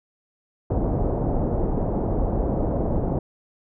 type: low-pass noise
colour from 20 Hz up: pink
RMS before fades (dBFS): -23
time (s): 0.7-3.19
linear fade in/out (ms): 5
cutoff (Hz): 720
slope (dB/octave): 24
effects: none